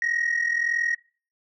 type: tone pair together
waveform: sine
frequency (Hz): 1868.5 / 1910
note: A#6 / A#6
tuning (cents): +4 / +42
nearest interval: unison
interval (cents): 38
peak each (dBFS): -22 / -24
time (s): 0.02-0.95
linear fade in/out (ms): 2
effects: noise-tail reverb RT60 0.4 s tail -25 dB re dry + tanh soft clip ceiling -18 dBFS